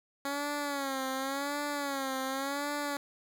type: tone with vibrato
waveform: 10% pulse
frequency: 277.1 Hz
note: C#4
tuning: 1 cent flat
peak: -24 dBFS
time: 0.25-2.97 s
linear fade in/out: 2 ms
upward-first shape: sine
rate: 0.9 Hz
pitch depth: 88 cents each way
effects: none